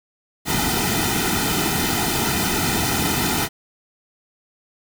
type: noise with comb filter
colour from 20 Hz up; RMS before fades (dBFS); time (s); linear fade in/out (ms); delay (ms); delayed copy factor
pink; -21; 0.45-3.49; 50; 1.8; -0.9
effects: none